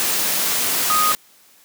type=tone in noise; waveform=sine; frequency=1244.5 Hz; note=D#6; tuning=in tune; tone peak=-16 dBFS; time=0.9-1.12 s; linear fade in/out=0 ms; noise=white; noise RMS=-20 dBFS; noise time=0-1.15 s; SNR=+1 dB; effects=white hiss -52 dBFS RMS until 1.64 s + high-pass 150 Hz 12 dB/octave